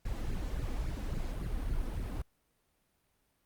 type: noise with flanger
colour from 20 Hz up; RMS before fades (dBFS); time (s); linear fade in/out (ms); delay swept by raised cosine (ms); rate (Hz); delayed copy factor
brown; -35; 0.05-2.22; 5; 0.43 to 4.03; 3.6; +0.65
effects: pink hiss -75 dBFS RMS until 3.45 s + Opus 48 kbps